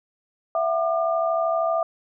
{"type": "tone cluster", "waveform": "sine", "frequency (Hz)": [663, 736, 1200], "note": ["E5", "F#5", "D6"], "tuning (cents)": [10, -9, 37], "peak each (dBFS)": [-21, -29, -27], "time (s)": [0.55, 1.83], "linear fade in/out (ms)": 2, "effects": []}